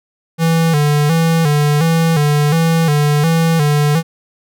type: tone with vibrato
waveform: square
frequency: 155.7 Hz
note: D#3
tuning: 2 cents sharp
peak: -11 dBFS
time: 0.38-4.03 s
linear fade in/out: 50 ms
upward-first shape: square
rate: 1.4 Hz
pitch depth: 95 cents each way
effects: none